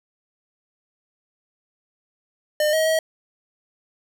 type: tone with pitch steps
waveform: square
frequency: 605 / 634 / 639 Hz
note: D#5 / D#5 / D#5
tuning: -49 / +32 / +46 cents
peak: -18 dBFS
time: 2.6-2.99 s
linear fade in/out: 2 ms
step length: 130 ms
effects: none